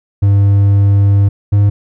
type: tone pair in turn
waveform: triangle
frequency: 100 / 101.75 Hz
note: G2 / G#2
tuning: +35 / -35 cents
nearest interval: unison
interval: 30 cents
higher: second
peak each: -4 dBFS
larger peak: neither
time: 0.22-1.29 / 1.52-1.7 s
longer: first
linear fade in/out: 10 ms
effects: none